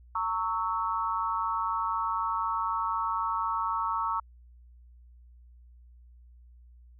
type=tone cluster; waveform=sine; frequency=916 / 1114 / 1308 Hz; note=A#5 / C#6 / E6; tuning=-31 / +8 / -14 cents; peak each=-31 / -31 / -32 dBFS; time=0.15-4.2 s; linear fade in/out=5 ms; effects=added 60 Hz sine -51 dBFS peak until 6.99 s